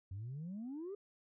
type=exponential sweep; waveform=sine; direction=up; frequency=90.6 to 417.4 Hz; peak=-40 dBFS; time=0.11-0.95 s; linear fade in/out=5 ms; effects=tanh soft clip ceiling -39 dBFS